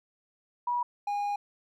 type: tone pair in turn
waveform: sine / triangle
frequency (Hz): 969 / 817.2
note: B5 / G#5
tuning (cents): -33 / -28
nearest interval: minor third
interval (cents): 295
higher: first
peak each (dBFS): -26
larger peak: neither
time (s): 0.67-0.83 / 1.07-1.36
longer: second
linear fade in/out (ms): 5
effects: none